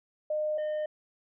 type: tone pair in turn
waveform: sine / triangle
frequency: 610 / 610 Hz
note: D#5 / D#5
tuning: -34 / -34 cents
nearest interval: unison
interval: 0 cents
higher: neither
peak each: -27 dBFS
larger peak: neither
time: 0.3-0.58 / 0.58-0.86 s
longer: neither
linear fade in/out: 5 ms
effects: resampled to 8000 Hz